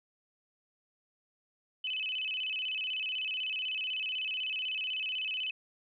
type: tone with vibrato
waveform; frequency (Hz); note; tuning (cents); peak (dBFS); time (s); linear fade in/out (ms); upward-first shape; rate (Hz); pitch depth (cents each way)
sine; 2789; F7; -3; -32; 1.84-5.51; 5; square; 16; 140
effects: none